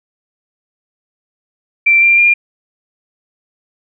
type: tone with pitch steps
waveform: sine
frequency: 2349 / 2376 / 2404 Hz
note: D7 / D7 / D7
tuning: 0 / +20 / +40 cents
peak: -6 dBFS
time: 1.86-2.34 s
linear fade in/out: 10 ms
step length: 160 ms
effects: none